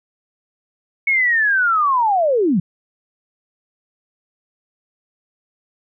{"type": "linear sweep", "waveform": "sine", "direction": "down", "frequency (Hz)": [2217, 155.56], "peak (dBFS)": -13, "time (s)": [1.07, 2.6], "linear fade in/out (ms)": 5, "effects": []}